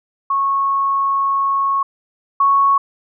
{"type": "tone pair in turn", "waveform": "sine", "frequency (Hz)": [1100, 1107.7], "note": ["C#6", "C#6"], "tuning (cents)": [-14, -2], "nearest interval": "unison", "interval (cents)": 12, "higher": "second", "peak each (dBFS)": [-14, -10], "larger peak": "second", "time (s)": [[0.3, 1.83], [2.4, 2.78]], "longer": "first", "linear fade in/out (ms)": 5, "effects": []}